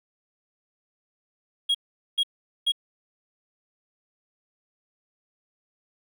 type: tone bursts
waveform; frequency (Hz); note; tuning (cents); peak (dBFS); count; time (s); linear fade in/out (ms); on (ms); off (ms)
triangle; 3291; G#7; -16; -18; 3; 1.69-2.721; 10; 57; 430
effects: none